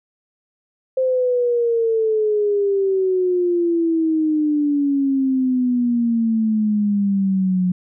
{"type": "exponential sweep", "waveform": "sine", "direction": "down", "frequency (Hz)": [523.3, 180], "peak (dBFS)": -15, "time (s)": [0.97, 7.72], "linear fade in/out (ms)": 5, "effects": []}